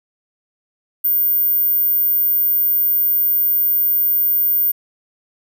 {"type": "tone", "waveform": "sine", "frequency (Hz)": 14480, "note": "A9", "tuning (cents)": 48, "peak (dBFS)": -13, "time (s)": [1.04, 4.72], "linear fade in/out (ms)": 10, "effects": []}